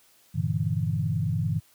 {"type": "chord", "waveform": "sine", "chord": "E half-diminished seventh", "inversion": "first", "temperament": "equal", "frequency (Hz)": [98, 116.54, 146.83, 164.81], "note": ["G2", "Bb2", "D3", "E3"], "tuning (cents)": [0, 0, 0, 0], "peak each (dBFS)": -29, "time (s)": [0.34, 1.6], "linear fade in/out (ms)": 20, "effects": ["white hiss -60 dBFS RMS until 1.74 s", "high-pass 60 Hz 12 dB/octave"]}